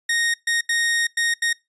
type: tone bursts at uneven times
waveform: sawtooth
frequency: 1861 Hz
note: A#6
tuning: 3 cents flat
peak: -15 dBFS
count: 5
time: 0.09-0.34 / 0.47-0.61 / 0.69-1.07 / 1.17-1.34 / 1.42-1.53 s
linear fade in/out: 5 ms
effects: noise-tail reverb RT60 0.2 s tail -23 dB re dry + resampled to 24000 Hz